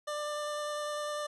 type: tone with vibrato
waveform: 25% pulse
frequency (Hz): 594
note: D5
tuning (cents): +20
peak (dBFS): -30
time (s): 0.07-1.27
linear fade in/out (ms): 10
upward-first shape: sine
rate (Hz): 10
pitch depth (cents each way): 8
effects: resampled to 24000 Hz + 12-bit